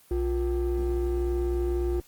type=ring-modulated tone; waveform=triangle; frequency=207.7 Hz; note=G#3; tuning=in tune; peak=-19 dBFS; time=0.11-2 s; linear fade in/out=2 ms; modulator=146 Hz; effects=white hiss -57 dBFS RMS until 2.07 s + Opus 24 kbps